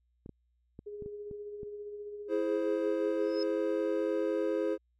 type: clicks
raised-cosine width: 3 ms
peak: -32 dBFS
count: 7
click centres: 0.261 / 0.293 / 0.791 / 1.023 / 1.061 / 1.312 / 1.632 s
type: tone with tremolo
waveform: sine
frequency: 413.7 Hz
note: G#4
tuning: 7 cents flat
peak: -38 dBFS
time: 0.86-3.4 s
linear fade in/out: 10 ms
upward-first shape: sine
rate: 15 Hz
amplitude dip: 35%
type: chord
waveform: triangle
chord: E augmented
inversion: none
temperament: equal with one note detuned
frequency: 329.6 / 419.4 / 523.3 Hz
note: E4 / G#4 / B#4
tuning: 0 / +17 / 0 cents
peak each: -31 / -31 / -31 dBFS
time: 2.28-4.78 s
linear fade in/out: 50 ms
type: tone with exponential growth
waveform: sine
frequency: 5140 Hz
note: E8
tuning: 45 cents flat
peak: -36 dBFS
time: 3.19-3.43 s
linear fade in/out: 1 ms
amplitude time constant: 51 ms
effects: added 60 Hz sine -70 dBFS peak until 4.99 s